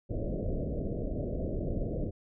pink low-pass noise, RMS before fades -33 dBFS, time 0.09-2.11 s, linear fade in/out 20 ms, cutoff 650 Hz, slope 96 dB/octave, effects none

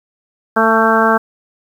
harmonic tone with a mistuned harmonic, 223.7 Hz, A3, 29 cents sharp, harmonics 1 / 2 / 3 / 4 / 5 / 6 / 7, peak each -17 / -17 / -17 / -17 / -17 / -17 / -17 dBFS, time 0.56-1.18 s, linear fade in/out 10 ms, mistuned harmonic 4, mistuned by -21 cents, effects 7-bit

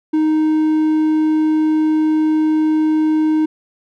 triangle tone, 311.1 Hz, D#4, in tune, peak -10 dBFS, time 0.13-3.46 s, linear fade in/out 10 ms, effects none

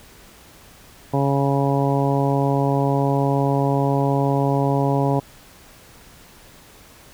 harmonic tone, 138.9 Hz, C#3, 4 cents sharp, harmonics 1 / 2 / 3 / 4 / 5 / 6 / 7, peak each -20 / -23 / -25 / -26 / -27 / -28 / -28 dBFS, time 1.13-5.2 s, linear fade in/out 10 ms, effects pink hiss -47 dBFS RMS until 7.13 s

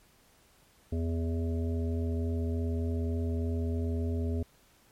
harmonic tone with a mistuned harmonic, 82.41 Hz, E2, in tune, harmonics 1 / 3 / 5 / 7 / 8, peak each -29 / -35 / -39 / -47 / -48 dBFS, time 0.92-4.43 s, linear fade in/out 5 ms, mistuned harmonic 1, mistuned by +23 cents, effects pink hiss -63 dBFS RMS until 4.91 s + MP3 64 kbps

